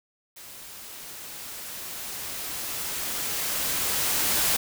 white noise with level ramp, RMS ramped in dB -44 to -23 dBFS, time 0.36-4.57 s, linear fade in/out 10 ms, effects none

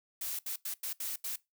blue noise bursts at uneven times, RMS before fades -37 dBFS, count 6, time 0.21-0.39 / 0.46-0.56 / 0.65-0.74 / 0.83-0.93 / 1-1.16 / 1.24-1.36 s, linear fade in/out 5 ms, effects noise-tail reverb RT60 0.2 s tail -21 dB re dry

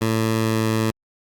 15% pulse tone with pitch glide, 111.5 to 110.86 Hz, A2 to A2, +23 to +13 cents, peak -12 dBFS, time 0.01-0.91 s, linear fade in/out 10 ms, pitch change -10 cents, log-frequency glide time 0.36-0.69 s, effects Opus 48 kbps

